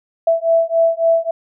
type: beating tone pair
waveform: sine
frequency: 660 / 663.6 Hz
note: E5 / E5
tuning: +2 / +11 cents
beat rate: 3.6 Hz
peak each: -15 / -15 dBFS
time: 0.27-1.31 s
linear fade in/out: 5 ms
effects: none